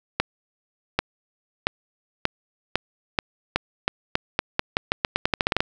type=accelerating click train; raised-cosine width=0.3 ms; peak=-3 dBFS; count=22; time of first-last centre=0.2-5.605 s; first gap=790 ms; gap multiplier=0.86; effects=none